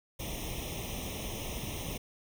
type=noise with comb filter; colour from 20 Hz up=pink; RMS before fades=-38 dBFS; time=0.19-1.98 s; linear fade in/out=10 ms; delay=0.33 ms; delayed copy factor=+1; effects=none

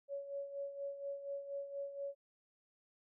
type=tone with tremolo; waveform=sine; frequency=560 Hz; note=C#5; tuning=18 cents sharp; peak=-38 dBFS; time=0.08-2.15 s; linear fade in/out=50 ms; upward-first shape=sine; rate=4.2 Hz; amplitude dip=65%; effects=none

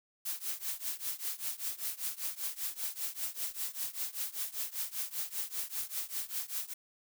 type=noise with tremolo; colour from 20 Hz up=blue; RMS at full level=-34 dBFS; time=0.25-6.74 s; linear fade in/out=10 ms; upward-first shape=triangle; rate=5.1 Hz; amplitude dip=95%; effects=none

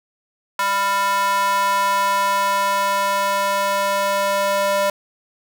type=tone with high-pass filter sweep; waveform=square; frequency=198.4 Hz; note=G3; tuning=21 cents sharp; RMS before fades=-19 dBFS; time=0.59-4.9 s; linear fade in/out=2 ms; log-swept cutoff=1100 to 700 Hz; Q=3.5; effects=none

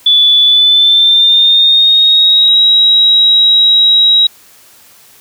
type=tone with pitch glide; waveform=sine; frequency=3461 to 3840 Hz; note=A7 to B7; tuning=-29 to -49 cents; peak=-4 dBFS; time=0.06-4.27 s; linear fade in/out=5 ms; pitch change=+180 cents; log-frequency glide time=0.43-2.6 s; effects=white hiss -42 dBFS RMS until 5.2 s + high-pass 60 Hz 12 dB/octave

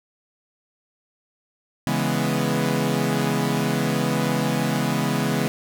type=chord; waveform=sawtooth; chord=C# minor seventh; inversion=none; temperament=equal; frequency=138.59 / 164.81 / 207.7 / 246.9 Hz; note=C#3 / E3 / G#3 / B3; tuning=0 / 0 / 0 / 0 cents; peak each=-22 dBFS; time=1.87-5.48 s; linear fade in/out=0 ms; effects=none

